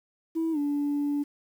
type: tone with pitch glide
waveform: sine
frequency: 325.9 to 288.7 Hz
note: E4 to D4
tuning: -20 to -30 cents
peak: -23 dBFS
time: 0.35-1.24 s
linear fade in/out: 20 ms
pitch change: -210 cents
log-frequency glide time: 0.52-0.58 s
effects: tanh soft clip ceiling -22 dBFS + 9-bit